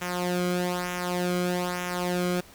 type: tone with flanger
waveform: sawtooth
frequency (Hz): 178.6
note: F3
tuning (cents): +39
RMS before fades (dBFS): -28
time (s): 0.01-2.41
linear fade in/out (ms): 10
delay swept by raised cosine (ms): 0.22 to 1.12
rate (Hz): 1.1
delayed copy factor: -0.7
effects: pink hiss -51 dBFS RMS until 2.54 s